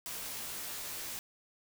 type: noise with comb filter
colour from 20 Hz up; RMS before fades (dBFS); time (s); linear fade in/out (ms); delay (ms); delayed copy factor
white; -41; 0.06-1.19; 0; 16; -0.75
effects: none